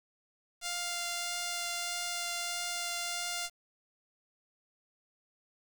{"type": "tone with vibrato", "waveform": "5% pulse", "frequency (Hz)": 698.5, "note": "F5", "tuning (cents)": 0, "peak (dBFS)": -22, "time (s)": [0.61, 3.5], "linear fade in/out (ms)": 50, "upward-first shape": "triangle", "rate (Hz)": 1.6, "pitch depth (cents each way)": 9, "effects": ["8-bit"]}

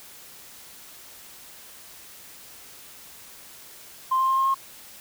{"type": "tone with pitch steps", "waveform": "sine", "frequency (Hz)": [1046.5, 1053.8, 1061.1, 1068.5, 1075.9], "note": ["C6", "C6", "C6", "C6", "C6"], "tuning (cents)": [0, 12, 24, 36, 48], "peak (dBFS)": -18, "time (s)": [4.11, 4.545], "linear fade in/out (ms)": 10, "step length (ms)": 87, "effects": ["tanh soft clip ceiling -14 dBFS", "white hiss -46 dBFS RMS until 5 s"]}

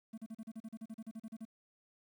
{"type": "tone bursts", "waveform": "triangle", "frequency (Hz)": 222.3, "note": "A3", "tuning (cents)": 18, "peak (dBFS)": -40, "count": 16, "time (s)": [0.13, 1.453], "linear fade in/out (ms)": 10, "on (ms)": 48, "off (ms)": 37, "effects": ["11-bit"]}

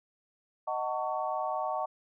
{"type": "chord", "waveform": "sine", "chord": "D# half-diminished seventh", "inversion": "none", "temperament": "just", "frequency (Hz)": [622.3, 746.7, 896, 1120.1], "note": ["D#5", "F#5", "A5", "C#6"], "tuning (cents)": [0, 16, 31, 18], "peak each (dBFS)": [-35, -34, -36, -36], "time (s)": [0.67, 1.86], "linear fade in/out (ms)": 10, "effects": []}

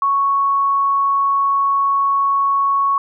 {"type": "tone", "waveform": "sine", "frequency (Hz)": 1108.7, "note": "C#6", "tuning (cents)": 0, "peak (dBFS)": -13, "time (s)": [0.02, 2.98], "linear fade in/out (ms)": 2, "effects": []}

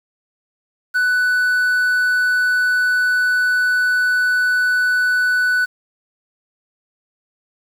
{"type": "tone with quantisation", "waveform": "triangle", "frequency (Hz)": 1490, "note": "F#6", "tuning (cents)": 12, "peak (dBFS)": -12, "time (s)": [0.94, 5.66], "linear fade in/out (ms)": 20, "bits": 7, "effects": []}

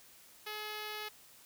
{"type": "tone with notch filter", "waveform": "5% pulse", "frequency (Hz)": 424.7, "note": "G#4", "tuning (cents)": 39, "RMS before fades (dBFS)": -42, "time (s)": [0.46, 1.09], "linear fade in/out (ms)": 10, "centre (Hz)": 7300, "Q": 1.2, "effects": ["white hiss -59 dBFS RMS until 1.45 s"]}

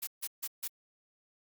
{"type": "noise bursts", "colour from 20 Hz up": "blue", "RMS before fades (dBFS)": -36, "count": 4, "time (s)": [0.02, 0.678], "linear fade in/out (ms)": 10, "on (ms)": 52, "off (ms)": 150, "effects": ["Opus 48 kbps"]}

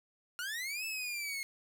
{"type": "linear two-way sweep", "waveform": "sawtooth", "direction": "up then down", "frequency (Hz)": [1396.9, 2637, 2151], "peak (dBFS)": -33, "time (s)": [0.39, 1.43], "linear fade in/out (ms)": 0, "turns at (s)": 0.85, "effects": ["10-bit"]}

